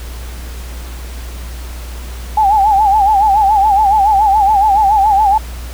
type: tone with vibrato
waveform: sine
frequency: 823 Hz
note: G#5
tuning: 16 cents flat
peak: -7 dBFS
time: 2.37-5.38 s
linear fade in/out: 5 ms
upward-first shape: sine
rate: 7.1 Hz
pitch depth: 110 cents each way
effects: added 60 Hz sine -24 dBFS peak until 5.73 s + pink hiss -34 dBFS RMS until 5.73 s